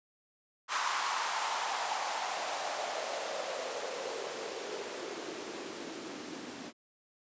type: noise with band-pass filter sweep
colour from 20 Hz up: blue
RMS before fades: -37 dBFS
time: 0.68-6.73 s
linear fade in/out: 50 ms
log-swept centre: 1100 to 260 Hz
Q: 3.6
effects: resampled to 16000 Hz